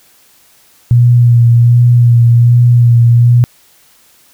sine tone with vibrato, 119.6 Hz, A#2, 45 cents sharp, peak -3 dBFS, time 0.91-3.44 s, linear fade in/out 0 ms, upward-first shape sine, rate 1.3 Hz, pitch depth 24 cents each way, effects white hiss -47 dBFS RMS until 4.33 s

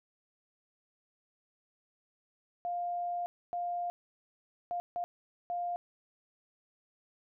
sine tone bursts at uneven times, 702 Hz, F5, 9 cents sharp, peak -32 dBFS, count 5, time 2.65-3.26 / 3.53-3.9 / 4.71-4.8 / 4.96-5.04 / 5.5-5.76 s, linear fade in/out 0 ms, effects none

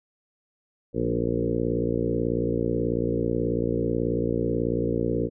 harmonic tone with a mistuned harmonic, 58.3 Hz, A#1, 1 cent sharp, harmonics 1 / 2 / 3 / 4 / 5 / 6 / 7 / 8 / 9, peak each -35 / -31 / -32 / -33 / -30 / -31 / -31 / -29 / -35 dBFS, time 0.93-5.3 s, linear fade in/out 50 ms, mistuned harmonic 4, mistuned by -22 cents, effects none

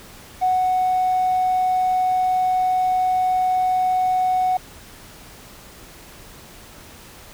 triangle tone with ADSR envelope, 740 Hz, F#5, in tune, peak -11 dBFS, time 0.41-4.57 s, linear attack 25 ms, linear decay 170 ms, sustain -2 dB, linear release 3 ms, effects tanh soft clip ceiling -13 dBFS + pink hiss -43 dBFS RMS until 7.33 s

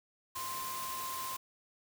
sine tone in noise, 1046.5 Hz, C6, in tune, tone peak -39 dBFS, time 0.35-1.37 s, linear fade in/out 10 ms, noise white, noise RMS -42 dBFS, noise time 0.35-1.37 s, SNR 0 dB, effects none

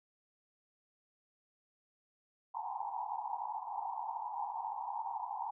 white band-pass noise, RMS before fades -40 dBFS, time 2.54-5.51 s, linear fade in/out 10 ms, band 780 to 960 Hz, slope 96 dB/octave, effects none

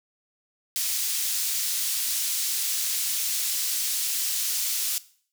pink high-pass noise, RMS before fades -27 dBFS, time 0.76-4.98 s, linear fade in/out 0 ms, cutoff 4900 Hz, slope 12 dB/octave, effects noise-tail reverb RT60 0.5 s tail -18 dB re dry

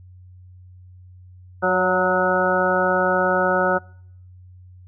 harmonic tone with a mistuned harmonic, 183.3 Hz, F#3, 16 cents flat, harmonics 1 / 2 / 3 / 4 / 5 / 7 / 8, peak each -27 / -25 / -21 / -25 / -26 / -24 / -23 dBFS, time 1.62-3.79 s, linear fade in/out 20 ms, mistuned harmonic 3, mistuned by +22 cents, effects noise-tail reverb RT60 0.7 s tail -26 dB re dry + added 91 Hz sine -42 dBFS peak until 4.87 s

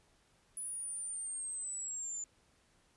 sine linear sweep, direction down, 9956 to 7040 Hz, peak -38 dBFS, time 0.57-2.24 s, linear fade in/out 2 ms, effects pink hiss -70 dBFS RMS until 2.96 s + resampled to 24000 Hz

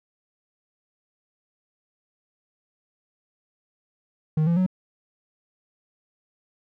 triangle tone with pitch steps, 155.56 / 169.64 / 184.99 Hz, D#3 / E3 / F#3, 0 / +50 / 0 cents, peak -16 dBFS, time 4.37-4.664 s, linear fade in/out 5 ms, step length 98 ms, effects none

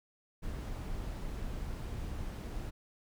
brown noise, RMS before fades -39 dBFS, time 0.42-2.71 s, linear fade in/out 20 ms, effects none

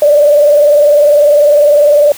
sine tone with vibrato, 587.3 Hz, D5, in tune, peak -3 dBFS, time 0.02-2.12 s, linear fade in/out 2 ms, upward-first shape sine, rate 20 Hz, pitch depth 58 cents each way, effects white hiss -30 dBFS RMS until 2.17 s

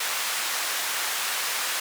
pink band-pass noise, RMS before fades -28 dBFS, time 0-1.8 s, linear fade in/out 5 ms, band 1100 to 16000 Hz, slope 12 dB/octave, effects none

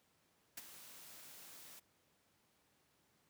white noise with ADSR envelope, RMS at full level -45 dBFS, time 0.57-1.8 s, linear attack 6 ms, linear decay 28 ms, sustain -11 dB, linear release 13 ms, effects pink hiss -75 dBFS RMS until 3.29 s + high-pass 100 Hz 12 dB/octave

